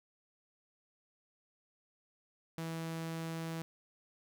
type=tone; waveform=sawtooth; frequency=163.6 Hz; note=E3; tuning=13 cents flat; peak=-34 dBFS; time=2.58-3.62 s; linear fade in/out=0 ms; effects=none